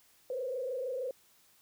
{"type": "tone with frequency modulation", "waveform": "sine", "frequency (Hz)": 512, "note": "C5", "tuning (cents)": -38, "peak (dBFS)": -33, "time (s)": [0.3, 1.11], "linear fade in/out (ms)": 2, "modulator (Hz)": 26.4, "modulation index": 1.2, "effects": ["white hiss -65 dBFS RMS until 1.61 s"]}